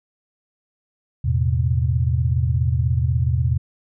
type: chord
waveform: sine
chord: E suspended fourth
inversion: none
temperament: equal with one note detuned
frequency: 82.41 / 110 / 126.65 Hz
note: E2 / A2 / B2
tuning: 0 / 0 / +44 cents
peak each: -20 / -23 / -20 dBFS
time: 1.24-3.58 s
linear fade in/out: 10 ms
effects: none